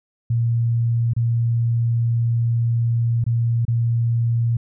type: tone with dropouts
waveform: sine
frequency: 116.9 Hz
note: A#2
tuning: 5 cents sharp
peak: -16 dBFS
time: 0.3-4.57 s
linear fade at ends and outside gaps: 5 ms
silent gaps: 1.135-1.164 / 3.241-3.264 / 3.652-3.68 s
effects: none